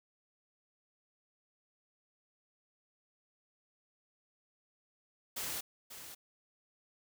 white noise with echo, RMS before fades -39 dBFS, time 5.36-5.61 s, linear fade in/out 10 ms, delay 540 ms, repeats 1, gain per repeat -10 dB, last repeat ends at 6.15 s, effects none

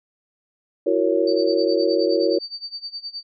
sine chord, F# dominant seventh, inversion third, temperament just, 333 / 370 / 462.5 / 555 Hz, E4 / F#4 / A#4 / C#5, +18 / 0 / -14 / +2 cents, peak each -22 dBFS, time 0.86-2.39 s, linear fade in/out 10 ms
sine tone with tremolo, 4607 Hz, D8, 34 cents flat, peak -27 dBFS, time 1.27-3.23 s, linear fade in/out 5 ms, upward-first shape sine, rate 9.6 Hz, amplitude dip 90%
effects none

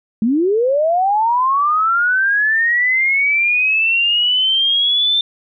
sine linear sweep, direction up, 207.7 to 3582 Hz, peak -12 dBFS, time 0.22-5.21 s, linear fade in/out 2 ms, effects none

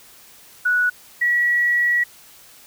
sine tone pair in turn, 1471 / 1927.9 Hz, F#6 / B6, -11 / -42 cents, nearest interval perfect fourth, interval 469 cents, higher second, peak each -15 dBFS, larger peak neither, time 0.65-0.9 / 1.21-2.04 s, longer second, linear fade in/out 10 ms, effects white hiss -47 dBFS RMS until 2.66 s

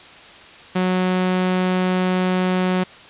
sawtooth tone, 183.8 Hz, F#3, 11 cents flat, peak -13 dBFS, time 0.75-2.84 s, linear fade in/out 10 ms, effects white hiss -42 dBFS RMS until 3.09 s + resampled to 8000 Hz

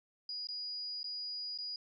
sine tone with dropouts, 4900 Hz, D#8, 27 cents flat, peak -38 dBFS, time 0.29-1.76 s, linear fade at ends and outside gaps 2 ms, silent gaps 0.471-0.487 / 1.031-1.042 / 1.577-1.586 s, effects none

